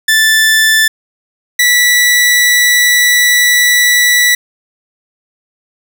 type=tone pair in turn; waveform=sawtooth; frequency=1760 / 1958.2 Hz; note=A6 / B6; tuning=0 / -15 cents; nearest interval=major second; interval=185 cents; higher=second; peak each=-3 dBFS; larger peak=neither; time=0.08-0.88 / 1.59-4.35 s; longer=second; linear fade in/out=5 ms; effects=7-bit